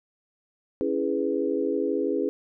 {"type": "chord", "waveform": "sine", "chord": "C# minor seventh", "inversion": "none", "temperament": "equal", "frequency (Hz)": [277.2, 329.6, 415.3, 493.9], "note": ["C#4", "E4", "G#4", "B4"], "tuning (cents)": [0, 0, 0, 0], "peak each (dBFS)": [-29, -29, -27, -30], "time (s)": [0.81, 2.29], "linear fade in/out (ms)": 0, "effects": []}